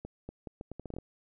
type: accelerating click train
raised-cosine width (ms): 2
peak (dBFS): -27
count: 11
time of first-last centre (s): 0.05-0.986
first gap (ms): 240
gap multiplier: 0.76
effects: none